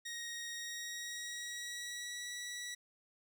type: tone with pitch glide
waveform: 15% pulse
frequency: 1875 to 1942.2 Hz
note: A#6 to B6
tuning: +10 to -29 cents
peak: -35 dBFS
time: 0.05-2.75 s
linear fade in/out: 10 ms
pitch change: +61 cents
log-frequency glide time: 0.53-2.33 s
effects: none